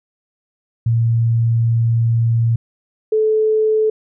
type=tone pair in turn; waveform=sine; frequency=115.5 / 434.4 Hz; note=A#2 / A4; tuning=-16 / -22 cents; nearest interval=octave + major seventh; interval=2294 cents; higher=second; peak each=-12 dBFS; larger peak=neither; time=0.86-2.56 / 3.12-3.9 s; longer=first; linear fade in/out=5 ms; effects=none